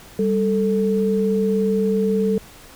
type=tone pair together; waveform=sine; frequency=196.7 / 441.6 Hz; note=G3 / A4; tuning=+6 / +6 cents; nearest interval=octave + major second; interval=1400 cents; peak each=-19 dBFS; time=0.19-2.38 s; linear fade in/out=2 ms; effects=pink hiss -44 dBFS RMS until 2.75 s